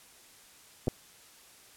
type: clicks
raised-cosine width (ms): 2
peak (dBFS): -19 / -14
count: 2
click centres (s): 0.873 / 0.881
effects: white hiss -56 dBFS RMS until 1.76 s + low-pass 12000 Hz 12 dB/octave